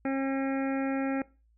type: harmonic tone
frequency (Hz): 270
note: C#4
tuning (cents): -45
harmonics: 1 / 2 / 3 / 5 / 6 / 7 / 8 / 9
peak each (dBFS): -28 / -34 / -38 / -42 / -44 / -45 / -46 / -47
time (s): 0.05-1.22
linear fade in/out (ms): 2
effects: noise-tail reverb RT60 0.3 s tail -21 dB re dry + added 56 Hz sine -62 dBFS peak until 1.57 s